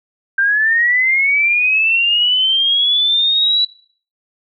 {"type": "linear sweep", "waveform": "sine", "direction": "up", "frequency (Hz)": [1568, 3951], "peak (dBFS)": -11, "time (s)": [0.38, 3.65], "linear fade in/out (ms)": 5, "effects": ["noise-tail reverb RT60 0.5 s tail -21 dB re dry"]}